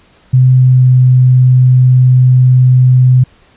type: tone with pitch glide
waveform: sine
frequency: 128.3 to 127.27 Hz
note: C3 to C3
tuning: -34 to -48 cents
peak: -3 dBFS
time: 0.33-3.24 s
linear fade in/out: 10 ms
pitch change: -14 cents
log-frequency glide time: 0.59-0.91 s
effects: pink hiss -47 dBFS RMS until 3.56 s + resampled to 8000 Hz